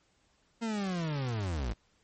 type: linear sweep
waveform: 40% pulse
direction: down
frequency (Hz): 233.1 to 49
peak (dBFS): -30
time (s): 0.61-1.74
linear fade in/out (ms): 20
effects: pink hiss -70 dBFS RMS until 2.03 s + MP3 32 kbps